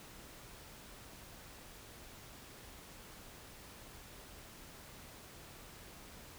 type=silence; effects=pink hiss -54 dBFS RMS until 6.38 s